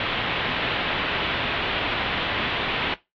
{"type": "low-pass noise", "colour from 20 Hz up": "white", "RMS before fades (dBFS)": -26, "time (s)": [0, 2.94], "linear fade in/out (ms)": 2, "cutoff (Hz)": 3500, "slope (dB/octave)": 48, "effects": ["noise-tail reverb RT60 0.2 s tail -17 dB re dry", "AAC 64 kbps"]}